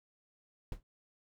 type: noise with exponential decay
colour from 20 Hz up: brown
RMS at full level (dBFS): -34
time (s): 0.72-0.83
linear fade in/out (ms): 2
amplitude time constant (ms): 22
effects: none